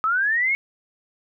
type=linear sweep; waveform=sine; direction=up; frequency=1256 to 2217 Hz; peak=-18 dBFS; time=0.04-0.55 s; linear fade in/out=0 ms; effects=none